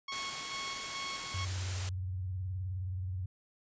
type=tone with tremolo; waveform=15% pulse; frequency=1100 Hz; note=C#6; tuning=14 cents flat; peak=-31 dBFS; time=0.08-1.45 s; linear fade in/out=5 ms; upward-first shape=square; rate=2.3 Hz; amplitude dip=40%
type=noise; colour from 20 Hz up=white; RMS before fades=-40 dBFS; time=0.12-1.89 s; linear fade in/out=0 ms
type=tone with vibrato; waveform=sine; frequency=92.5 Hz; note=F#2; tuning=in tune; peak=-34 dBFS; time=1.34-3.26 s; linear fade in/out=5 ms; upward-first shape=sine; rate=19 Hz; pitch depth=100 cents each way
effects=resampled to 16000 Hz